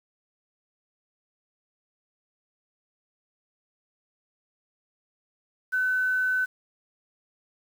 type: tone with quantisation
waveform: sine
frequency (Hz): 1512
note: F#6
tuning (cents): +37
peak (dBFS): -22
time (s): 5.72-6.46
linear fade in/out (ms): 20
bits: 8
effects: none